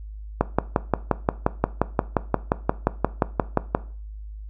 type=click train; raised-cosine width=1 ms; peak=-3 dBFS; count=20; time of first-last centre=0.41-3.749 s; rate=5.69 Hz; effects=noise-tail reverb RT60 0.4 s tail -17 dB re dry + added 52 Hz sine -34 dBFS peak until 4.49 s